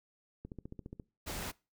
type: click train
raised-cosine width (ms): 3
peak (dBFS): -31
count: 9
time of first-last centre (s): 0.45-0.998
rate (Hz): 14.6
type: noise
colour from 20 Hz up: pink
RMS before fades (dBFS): -40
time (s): 1.26-1.52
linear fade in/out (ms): 20
effects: noise-tail reverb RT60 0.3 s tail -23 dB re dry